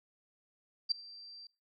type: tone with ADSR envelope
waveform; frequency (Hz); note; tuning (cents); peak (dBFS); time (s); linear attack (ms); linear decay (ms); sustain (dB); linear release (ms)
sine; 4699; D8; 0; -24; 0.89-1.47; 25; 6; -24; 3
effects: noise-tail reverb RT60 0.3 s tail -22 dB re dry